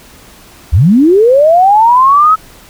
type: linear sweep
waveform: sine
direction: up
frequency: 60.8 to 1300 Hz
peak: -3 dBFS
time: 0.72-2.36 s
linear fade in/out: 20 ms
effects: pink hiss -38 dBFS RMS until 2.69 s